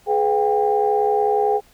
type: tone cluster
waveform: sine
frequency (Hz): 421.3 / 497.4 / 724 / 795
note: G#4 / B4 / F#5 / G5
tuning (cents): +25 / +12 / -38 / +24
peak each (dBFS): -18 / -26 / -26 / -19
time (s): 0.06-1.61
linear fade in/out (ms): 50
effects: tanh soft clip ceiling -5 dBFS + pink hiss -54 dBFS RMS until 1.73 s